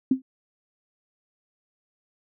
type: tone with exponential decay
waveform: sine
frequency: 261.6 Hz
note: C4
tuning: in tune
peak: -13 dBFS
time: 0.11-0.22 s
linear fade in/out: 5 ms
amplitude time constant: 23 ms
effects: none